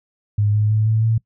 sine tone with pitch steps, 103.83 / 105.95 / 108.11 / 110.32 / 112.58 Hz, G#2 / G#2 / A2 / A2 / A2, 0 / +35 / -30 / +5 / +40 cents, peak -14 dBFS, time 0.38-1.18 s, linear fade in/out 5 ms, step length 160 ms, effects noise-tail reverb RT60 0.1 s tail -23 dB re dry

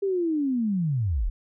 sine linear sweep, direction down, 403.2 to 30.87 Hz, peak -22 dBFS, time 0.02-1.3 s, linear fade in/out 10 ms, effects none

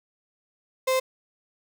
35% pulse tone, 520 Hz, C5, 11 cents flat, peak -19 dBFS, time 0.87-1 s, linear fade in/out 10 ms, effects none

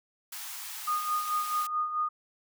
white high-pass noise, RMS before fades -40 dBFS, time 0.32-1.67 s, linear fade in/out 5 ms, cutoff 760 Hz, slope 48 dB/octave
sine tone with tremolo, 1230 Hz, D#6, 20 cents flat, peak -25 dBFS, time 0.87-2.09 s, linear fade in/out 10 ms, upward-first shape sine, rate 4.6 Hz, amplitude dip 60%
effects none

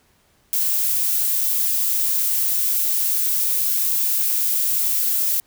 violet noise with dropouts, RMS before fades -20 dBFS, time 0.53-5.4 s, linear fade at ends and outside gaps 0 ms, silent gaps 1.409-1.414 s, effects pink hiss -60 dBFS RMS until 5.46 s

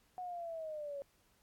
sine linear sweep, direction down, 736 to 552 Hz, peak -40 dBFS, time 0.18-1.02 s, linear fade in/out 0 ms, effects pink hiss -72 dBFS RMS until 1.42 s + AAC 64 kbps

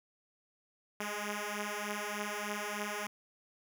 5% pulse beating tone pair, 205.8 / 209.1 Hz, G#3 / G#3, -16 / +12 cents, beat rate 3.3 Hz, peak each -28 / -27 dBFS, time 1-3.07 s, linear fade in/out 5 ms, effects none

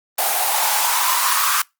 white noise with high-pass filter sweep, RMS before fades -18 dBFS, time 0.18-1.62 s, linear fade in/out 5 ms, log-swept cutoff 700 to 1200 Hz, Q 6.6, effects noise-tail reverb RT60 0.2 s tail -25 dB re dry + Opus 24 kbps

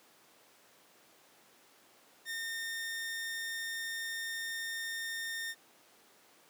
sawtooth tone, 1824 Hz, A#6, 38 cents flat, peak -33 dBFS, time 2.25-5.55 s, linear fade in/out 50 ms, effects pink hiss -62 dBFS RMS until 6.49 s + high-pass 300 Hz 12 dB/octave

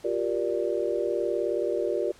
sine chord, G minor seventh, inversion third, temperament just, 352.8 / 392 / 470.4 / 588 Hz, F4 / G4 / Bb4 / D5, +18 / 0 / +16 / +2 cents, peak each -30 dBFS, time 0.04-2.12 s, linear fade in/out 10 ms, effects pink hiss -54 dBFS RMS until 2.19 s + low-pass 10000 Hz 12 dB/octave

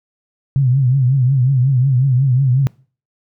sine tone with vibrato, 130.81 Hz, C3, in tune, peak -10 dBFS, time 0.56-2.67 s, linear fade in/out 0 ms, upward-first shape triangle, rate 5.5 Hz, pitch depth 140 cents each way, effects noise-tail reverb RT60 0.4 s tail -23 dB re dry

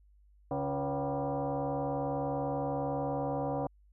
sine tone with frequency modulation, 140.4 Hz, C#3, 22 cents sharp, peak -30 dBFS, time 0.51-3.67 s, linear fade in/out 2 ms, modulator 210 Hz, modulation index 3.6, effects added 50 Hz sine -59 dBFS peak until 3.92 s

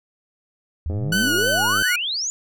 sine exponential sweep, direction up, 73.42 to 7040 Hz, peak -22 dBFS, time 0.86-2.3 s, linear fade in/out 0 ms
click train, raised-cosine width 2 ms, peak -19 dBFS, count 96, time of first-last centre 0.9-1.822 s, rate 103 Hz
sawtooth tone with vibrato, 1480 Hz, F#6, in tune, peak -15 dBFS, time 1.12-1.96 s, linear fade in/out 5 ms, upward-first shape triangle, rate 3.3 Hz, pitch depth 60 cents each way
effects none

